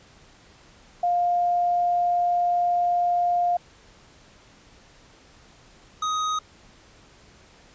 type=tone pair in turn; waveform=sine / square; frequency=704 / 1254.4 Hz; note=F5 / D#6; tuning=+14 / +14 cents; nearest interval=minor seventh; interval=1000 cents; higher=second; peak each=-19 / -24 dBFS; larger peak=first; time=1.03-3.57 / 6.02-6.39 s; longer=first; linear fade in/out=5 ms; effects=pink hiss -53 dBFS RMS until 7.74 s + resampled to 16000 Hz